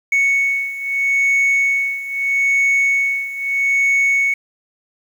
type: beating tone pair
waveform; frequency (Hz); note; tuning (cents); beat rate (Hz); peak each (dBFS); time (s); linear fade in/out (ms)
sine; 2217 / 2217.78; C#7 / C#7; 0 / 0; 0.78; -14 / -17; 0.12-4.34; 5
effects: tanh soft clip ceiling -11 dBFS + 7-bit